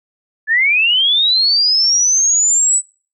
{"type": "linear sweep", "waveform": "sine", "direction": "up", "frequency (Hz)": [1700, 8010], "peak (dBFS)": -10, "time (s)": [0.47, 2.82], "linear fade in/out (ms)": 50, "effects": ["noise-tail reverb RT60 0.4 s tail -25 dB re dry"]}